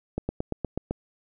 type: slowing click train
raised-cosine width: 2 ms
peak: -14 dBFS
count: 7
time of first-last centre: 0.18-0.91 s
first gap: 110 ms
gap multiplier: 1.04
effects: none